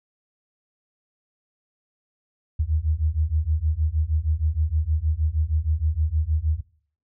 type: beating tone pair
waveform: sine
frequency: 74.9 / 81.3 Hz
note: D2 / E2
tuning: +35 / -23 cents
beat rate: 6.4 Hz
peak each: -23 dBFS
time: 2.59-6.61 s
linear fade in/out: 10 ms
effects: noise-tail reverb RT60 0.5 s tail -20 dB re dry